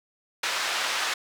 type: band-pass noise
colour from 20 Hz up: pink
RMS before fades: -28 dBFS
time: 0.43-1.14 s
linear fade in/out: 5 ms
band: 1100 to 5400 Hz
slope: 12 dB/octave
effects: none